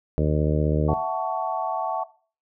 harmonic tone, 75.9 Hz, D#2, 42 cents flat, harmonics 1 / 2 / 3 / 4 / 5 / 6 / 7 / 8, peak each -24 / -23 / -29 / -29 / -31 / -28 / -32 / -33 dBFS, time 0.18-0.94 s, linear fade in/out 0 ms
sine chord, F# minor seventh, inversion third, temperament equal with one note detuned, 659.3 / 740 / 880 / 1120.3 Hz, E5 / F#5 / A5 / C#6, 0 / 0 / 0 / +18 cents, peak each -28 / -28 / -29 / -31 dBFS, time 0.88-2.04 s, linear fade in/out 10 ms
effects noise-tail reverb RT60 0.4 s tail -18 dB re dry

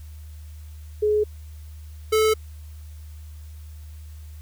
sine / square tone pair in turn, 422.5 / 434.9 Hz, G#4 / A4, +30 / -20 cents, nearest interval minor second, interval 50 cents, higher second, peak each -17 dBFS, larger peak neither, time 1.02-1.24 / 2.12-2.34 s, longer neither, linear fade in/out 10 ms, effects added 76 Hz sine -37 dBFS peak until 4.41 s + white hiss -56 dBFS RMS until 4.41 s

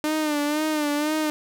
sawtooth tone with vibrato, 301.1 Hz, D4, 43 cents sharp, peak -18 dBFS, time 0.04-1.3 s, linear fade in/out 0 ms, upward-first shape sine, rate 2 Hz, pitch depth 61 cents each way, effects none

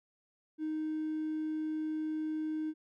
triangle tone with hard clipping, 311.1 Hz, D#4, in tune, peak -33 dBFS, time 0.58-2.74 s, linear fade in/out 50 ms, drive 4 dB, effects none

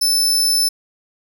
sawtooth tone, 5274 Hz, E8, in tune, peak -11 dBFS, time 0.01-0.69 s, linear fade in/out 10 ms, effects none

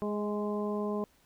harmonic tone with a mistuned harmonic, 207.7 Hz, G#3, in tune, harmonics 1 / 2 / 3 / 4 / 5, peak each -33 / -34 / -39 / -45 / -41 dBFS, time 0.02-1.04 s, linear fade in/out 0 ms, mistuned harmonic 3, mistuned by +18 cents, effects pink hiss -66 dBFS RMS until 1.25 s

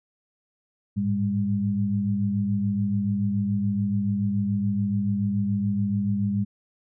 sine tone cluster, 103.5 / 110.5 / 200.7 Hz, G#2 / A2 / G3, -5 / +8 / +41 cents, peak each -29 / -30 / -23 dBFS, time 0.96-6.45 s, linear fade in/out 20 ms, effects none

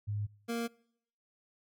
sine / 25% pulse tone pair in turn, 103.83 / 233.1 Hz, G#2 / A#3, 0 / 0 cents, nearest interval octave + major second, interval 1400 cents, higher second, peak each -32 / -29 dBFS, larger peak second, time 0.07-0.27 / 0.48-0.68 s, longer neither, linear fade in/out 20 ms, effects noise-tail reverb RT60 0.7 s tail -25 dB re dry

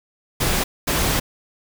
pink noise bursts at uneven times, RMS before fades -20 dBFS, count 2, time 0.4-0.64 / 0.87-1.2 s, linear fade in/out 10 ms, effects none

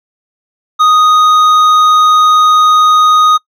sine tone with hard clipping, 1244.5 Hz, D#6, in tune, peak -6 dBFS, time 0.79-3.38 s, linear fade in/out 20 ms, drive 7 dB, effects noise-tail reverb RT60 0.1 s tail -23 dB re dry

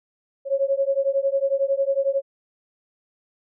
sine beating tone pair, 543 / 554 Hz, C#5 / C#5, -36 / -1 cents, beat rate 11 Hz, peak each -22 dBFS, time 0.45-2.22 s, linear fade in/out 50 ms, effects none

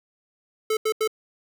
square tone bursts, 435.5 Hz, A4, 18 cents flat, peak -21 dBFS, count 3, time 0.7-1.076 s, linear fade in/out 5 ms, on 70 ms, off 83 ms, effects none

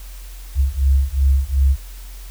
sine beating tone pair, 66.6 / 69.3 Hz, C2 / C#2, +31 / 0 cents, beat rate 2.7 Hz, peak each -16 dBFS, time 0.55-1.77 s, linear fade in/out 50 ms, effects added 44 Hz sine -32 dBFS peak until 2.3 s + white hiss -44 dBFS RMS until 2.3 s

